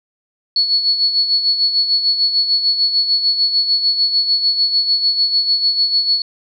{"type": "tone with tremolo", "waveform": "sine", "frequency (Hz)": 4400, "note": "C#8", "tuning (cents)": -14, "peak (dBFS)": -10, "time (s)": [0.56, 6.22], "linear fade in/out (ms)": 2, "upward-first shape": "sine", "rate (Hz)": 6.7, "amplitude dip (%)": 60, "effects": []}